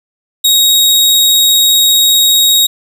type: tone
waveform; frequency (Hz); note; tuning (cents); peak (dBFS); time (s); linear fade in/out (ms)
sawtooth; 3777; A#7; +22; -3; 0.44-2.67; 10
effects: none